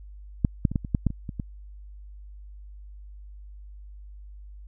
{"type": "clicks", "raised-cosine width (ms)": 5, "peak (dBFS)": [-7, -7, -18, -11, -22, -9, -9, -21, -20, -17], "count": 10, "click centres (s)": [0.448, 0.652, 0.716, 0.758, 0.848, 0.948, 1.067, 1.104, 1.292, 1.398], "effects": ["added 50 Hz sine -41 dBFS peak until 4.67 s"]}